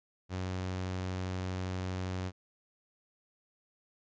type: tone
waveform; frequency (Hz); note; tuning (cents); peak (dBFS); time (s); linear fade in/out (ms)
sawtooth; 92.5; F#2; 0; -30; 0.29-2.32; 50
effects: resampled to 16000 Hz